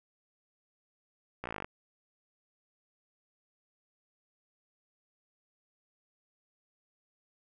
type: slowing click train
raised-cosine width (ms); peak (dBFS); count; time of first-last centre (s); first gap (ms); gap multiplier
0.5; -22; 12; 1.44-1.645; 16; 1.03
effects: none